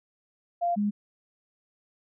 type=tone pair in turn; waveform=sine; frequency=694 / 206.3 Hz; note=F5 / G#3; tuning=-11 / -11 cents; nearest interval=octave + major sixth; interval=2100 cents; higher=first; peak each=-23 dBFS; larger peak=neither; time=0.61-0.76 / 0.76-0.91 s; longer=neither; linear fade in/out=20 ms; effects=none